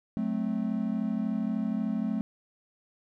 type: chord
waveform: triangle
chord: F# diminished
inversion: none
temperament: equal with one note detuned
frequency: 185 / 217.9 / 261.6 Hz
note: F#3 / A3 / C4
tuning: 0 / -17 / 0 cents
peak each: -32 / -27 / -32 dBFS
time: 0.17-2.21 s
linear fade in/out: 0 ms
effects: none